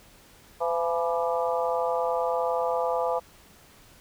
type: harmonic tone with a mistuned harmonic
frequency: 169.3 Hz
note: E3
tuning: 46 cents sharp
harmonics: 3 / 4 / 5 / 6 / 7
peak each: -27 / -29 / -31 / -33 / -34 dBFS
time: 0.6-3.2 s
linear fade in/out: 20 ms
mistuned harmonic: 6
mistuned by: -55 cents
effects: pink hiss -54 dBFS RMS until 4 s